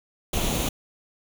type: noise with comb filter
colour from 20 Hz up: pink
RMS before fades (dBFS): -25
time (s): 0.33-0.69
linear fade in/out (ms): 5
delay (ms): 0.3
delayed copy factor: +0.55
effects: none